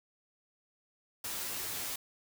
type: noise with comb filter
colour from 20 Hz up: white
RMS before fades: -38 dBFS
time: 1.24-1.96 s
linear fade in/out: 5 ms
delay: 11 ms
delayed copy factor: +0.55
effects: none